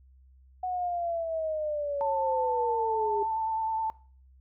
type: linear sweep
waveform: sine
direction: down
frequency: 740 to 404.4 Hz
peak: -28 dBFS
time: 0.63-3.23 s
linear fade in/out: 5 ms
type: tone with vibrato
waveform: sine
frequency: 887 Hz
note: A5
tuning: 14 cents sharp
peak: -27 dBFS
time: 2.01-3.9 s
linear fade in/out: 0 ms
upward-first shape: sine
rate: 9.6 Hz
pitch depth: 19 cents each way
effects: noise-tail reverb RT60 0.4 s tail -19 dB re dry + added 65 Hz sine -54 dBFS peak until 4.4 s